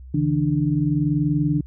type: tone cluster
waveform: sine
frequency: 141.6 / 162 / 295.7 Hz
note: C#3 / E3 / D4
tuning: +37 / -30 / +12 cents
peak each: -22 dBFS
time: 0.14-1.61 s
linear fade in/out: 5 ms
effects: added 64 Hz sine -37 dBFS peak until 1.66 s